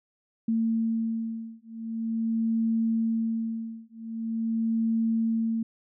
sine beating tone pair, 225.7 / 226.14 Hz, A3 / A3, +44 / +48 cents, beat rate 0.44 Hz, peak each -28 dBFS, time 0.48-5.63 s, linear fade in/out 5 ms, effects none

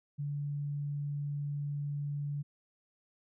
sine tone, 144.4 Hz, D3, 29 cents flat, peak -33 dBFS, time 0.18-2.43 s, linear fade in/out 20 ms, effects none

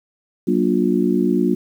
harmonic tone with a mistuned harmonic, 59.4 Hz, A#1, 33 cents sharp, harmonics 3 / 4 / 5 / 6, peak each -20 / -20 / -20 / -20 dBFS, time 0.47-1.55 s, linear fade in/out 10 ms, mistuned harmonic 3, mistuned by +100 cents, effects 8-bit

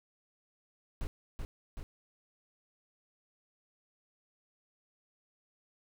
brown noise with echo, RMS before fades -35 dBFS, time 1.01-1.07 s, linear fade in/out 0 ms, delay 380 ms, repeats 2, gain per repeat -3 dB, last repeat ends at 1.83 s, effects none

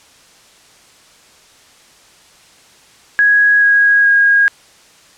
sine tone with pitch steps, 1661.2 / 1647.8 / 1634.5 Hz, G#6 / G#6 / G#6, 0 / -14 / -28 cents, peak -7 dBFS, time 3.19-4.48 s, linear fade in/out 0 ms, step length 430 ms, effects white hiss -46 dBFS RMS until 5.17 s + low-pass 8000 Hz 12 dB/octave

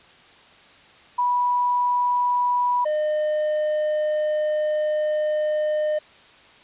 sine / triangle tone pair in turn, 980 / 608.8 Hz, B5 / D#5, -14 / -38 cents, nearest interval minor sixth, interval 824 cents, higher first, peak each -18 dBFS, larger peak neither, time 1.18-2.85 / 2.85-5.99 s, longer second, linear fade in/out 10 ms, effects white hiss -50 dBFS RMS until 6.63 s + resampled to 8000 Hz

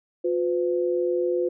sine tone pair together, 357.1 / 505 Hz, F4 / B4, +39 / +39 cents, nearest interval tritone, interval 600 cents, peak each -23 / -25 dBFS, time 0.24-1.49 s, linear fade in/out 10 ms, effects none

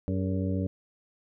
harmonic tone with a mistuned harmonic, 94.4 Hz, F#2, 35 cents sharp, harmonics 1 / 2 / 3 / 4 / 5 / 6, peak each -29 / -31 / -33 / -41 / -39 / -40 dBFS, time 0.08-0.67 s, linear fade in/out 0 ms, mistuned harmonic 4, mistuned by +120 cents, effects none

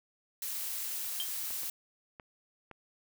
blue noise, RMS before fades -37 dBFS, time 0.42-1.7 s, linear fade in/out 2 ms
sine tone with exponential decay, 3162 Hz, G7, 14 cents sharp, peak -30 dBFS, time 1.2-1.32 s, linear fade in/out 0 ms, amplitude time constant 24 ms
clicks, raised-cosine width 0.5 ms, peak -32 dBFS, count 4, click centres 1.506 / 1.633 / 2.198 / 2.713 s
effects none

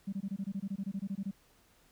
sine tone bursts, 196 Hz, G3, in tune, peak -32 dBFS, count 16, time 0.07-1.312 s, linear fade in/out 10 ms, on 57 ms, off 22 ms, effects tanh soft clip ceiling -28 dBFS + pink hiss -66 dBFS RMS until 1.91 s

